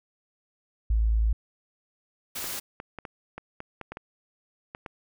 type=tone; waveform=sine; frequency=54.9 Hz; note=A1; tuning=3 cents flat; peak=-20 dBFS; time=0.9-1.33 s; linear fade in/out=5 ms
type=noise; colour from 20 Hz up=white; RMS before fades=-34 dBFS; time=2.35-2.6 s; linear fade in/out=10 ms
type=clicks; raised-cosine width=0.5 ms; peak=-22 dBFS; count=11; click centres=2.442 / 2.801 / 2.987 / 3.052 / 3.38 / 3.604 / 3.813 / 3.92 / 3.971 / 4.749 / 4.862 s
effects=none